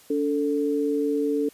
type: tone pair together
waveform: sine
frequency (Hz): 286.7 / 442.9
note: D4 / A4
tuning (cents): -42 / +11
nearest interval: minor sixth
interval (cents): 753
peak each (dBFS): -24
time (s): 0.1-1.49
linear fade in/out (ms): 5
effects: white hiss -53 dBFS RMS until 1.53 s + resampled to 32000 Hz